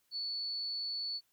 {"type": "tone", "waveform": "sine", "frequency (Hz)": 4445, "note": "C#8", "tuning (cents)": 4, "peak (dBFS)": -35, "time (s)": [0.11, 1.21], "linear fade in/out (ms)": 50, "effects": ["white hiss -75 dBFS RMS until 1.32 s"]}